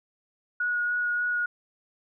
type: tone with vibrato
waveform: sine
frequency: 1452 Hz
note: F#6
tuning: 33 cents flat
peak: -24 dBFS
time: 0.6-1.46 s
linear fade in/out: 5 ms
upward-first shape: sine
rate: 3.4 Hz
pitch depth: 10 cents each way
effects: none